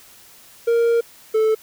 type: tone pair in turn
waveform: triangle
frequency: 466.2 / 437.9 Hz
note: A#4 / A4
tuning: 0 / -8 cents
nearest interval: minor second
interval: 108 cents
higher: first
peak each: -12 dBFS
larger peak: neither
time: 0.67-1.01 / 1.34-1.55 s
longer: first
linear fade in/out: 10 ms
effects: white hiss -47 dBFS RMS until 1.62 s